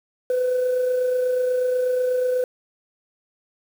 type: tone with amplitude modulation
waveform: sine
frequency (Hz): 503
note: B4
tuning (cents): +32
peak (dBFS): -15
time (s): 0.3-2.44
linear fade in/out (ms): 2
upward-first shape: sine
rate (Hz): 28.2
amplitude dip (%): 40
effects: tanh soft clip ceiling -16 dBFS + 7-bit